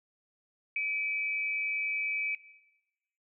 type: tone pair together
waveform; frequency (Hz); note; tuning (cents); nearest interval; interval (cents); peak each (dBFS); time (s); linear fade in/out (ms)
sine; 2314 / 2524; D7 / D#7; -26 / +24; major second; 150; -30 / -34; 0.76-2.35; 2
effects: noise-tail reverb RT60 1.0 s tail -18 dB re dry